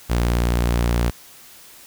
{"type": "tone", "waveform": "sawtooth", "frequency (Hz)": 59.1, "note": "A#1", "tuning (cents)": 24, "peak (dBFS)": -13, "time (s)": [0.09, 1.11], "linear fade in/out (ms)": 20, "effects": ["white hiss -45 dBFS RMS until 1.86 s"]}